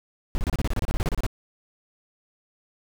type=noise bursts; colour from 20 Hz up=brown; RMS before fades=-23 dBFS; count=16; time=0.35-1.265 s; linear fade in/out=0 ms; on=30 ms; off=29 ms; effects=none